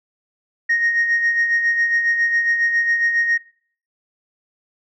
sine tone with tremolo, 1864.7 Hz, A#6, in tune, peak -12 dBFS, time 0.69-3.38 s, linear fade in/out 10 ms, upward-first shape sine, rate 7.3 Hz, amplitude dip 55%, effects noise-tail reverb RT60 0.5 s tail -20 dB re dry + tanh soft clip ceiling -11 dBFS

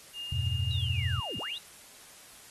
sine tone, 2826 Hz, F7, 20 cents sharp, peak -36 dBFS, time 0.13-1.59 s, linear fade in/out 50 ms
sine chord, E minor, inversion none, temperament equal with one note detuned, 84.48 / 98 / 123.47 Hz, E2 / G2 / B2, +43 / 0 / 0 cents, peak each -32 dBFS, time 0.32-1.2 s, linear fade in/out 5 ms
sine linear two-way sweep, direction down then up, 3951 to 65.41 to 3951 Hz, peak -37 dBFS, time 0.71-1.58 s, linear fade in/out 0 ms, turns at 1.38 s
effects white hiss -52 dBFS RMS until 2.5 s + AAC 32 kbps

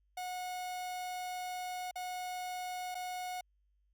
45% pulse tone with dropouts, 729 Hz, F#5, 26 cents flat, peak -38 dBFS, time 0.17-3.41 s, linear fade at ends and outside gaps 5 ms, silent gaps 1.912-1.956 / 2.946-2.951 s, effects added 50 Hz sine -70 dBFS peak until 3.93 s

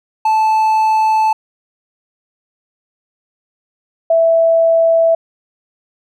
triangle / sine tone pair in turn, 874 / 659.6 Hz, A5 / E5, -12 / +1 cents, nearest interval perfect fourth, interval 487 cents, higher first, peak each -8 dBFS, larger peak neither, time 0.25-1.33 / 4.1-5.15 s, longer first, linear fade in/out 5 ms, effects none

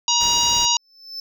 harmonic tone, 952 Hz, A#5, 36 cents sharp, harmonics 1 / 3 / 4 / 5 / 6 / 7, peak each -23 / -23 / -23 / -23 / -23 / -23 dBFS, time 0.08-0.77 s, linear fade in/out 2 ms
pink noise, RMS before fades -34 dBFS, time 0.2-0.66 s, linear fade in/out 10 ms
triangle tone with exponential growth, 5274 Hz, E8, in tune, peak -25 dBFS, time 0.77-1.2 s, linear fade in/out 2 ms, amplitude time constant 93 ms
effects none

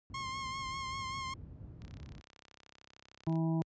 white low-pass noise, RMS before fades -47 dBFS, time 0.1-2.2 s, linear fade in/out 0 ms, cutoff 110 Hz, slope 12 dB/octave
sawtooth tone with vibrato, 1068 Hz, C6, 35 cents sharp, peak -34 dBFS, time 0.14-1.34 s, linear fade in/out 5 ms, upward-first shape sine, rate 5.1 Hz, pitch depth 34 cents each way
click train, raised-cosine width 0.2 ms, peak -38 dBFS, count 52, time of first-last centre 1.82-3.356 s, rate 33.2 Hz
harmonic tone, 162.5 Hz, E3, 24 cents flat, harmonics 1 / 2 / 4 / 5 / 6, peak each -30 / -35 / -45 / -47 / -48 dBFS, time 3.27-3.62 s, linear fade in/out 0 ms
effects high-pass 60 Hz 12 dB/octave + resampled to 16000 Hz

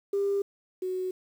sine tone pair in turn, 399.2 / 370.2 Hz, G4 / F#4, +32 / +1 cents, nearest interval minor second, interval 131 cents, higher first, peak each -23 / -28 dBFS, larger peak first, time 0.13-0.42 / 0.82-1.11 s, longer neither, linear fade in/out 5 ms, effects tanh soft clip ceiling -20 dBFS + 9-bit

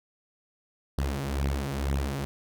sawtooth beating tone pair, 68 / 70.1 Hz, C#2 / C#2, -33 / +20 cents, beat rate 2.1 Hz, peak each -26 dBFS, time 0.98-2.25 s, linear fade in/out 0 ms, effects none

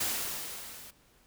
white noise with level ramp, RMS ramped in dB -30 to -49 dBFS, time 0-0.91 s, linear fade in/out 10 ms, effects pink hiss -64 dBFS RMS until 1.26 s

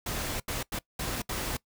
pink noise bursts at uneven times, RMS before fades -33 dBFS, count 5, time 0.06-0.4 / 0.48-0.63 / 0.72-0.79 / 0.99-1.22 / 1.29-1.57 s, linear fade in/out 5 ms, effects noise-tail reverb RT60 0.1 s tail -21 dB re dry

